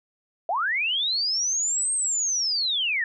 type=linear two-way sweep; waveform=sine; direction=up then down; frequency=627 to 8520 to 1734 Hz; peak=-22 dBFS; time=0.49-3.04 s; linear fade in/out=2 ms; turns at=1.93 s; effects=none